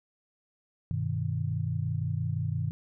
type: chord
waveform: sine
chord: G augmented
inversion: none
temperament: equal with one note detuned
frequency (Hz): 98 / 123.97 / 155.56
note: G2 / B2 / D#3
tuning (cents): 0 / +7 / 0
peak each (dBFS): -32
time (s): 0.91-2.71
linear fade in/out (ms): 0
effects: none